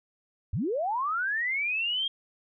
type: linear sweep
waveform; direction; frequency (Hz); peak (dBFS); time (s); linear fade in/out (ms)
sine; up; 65.4 to 3248; -26; 0.53-2.08; 5
effects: none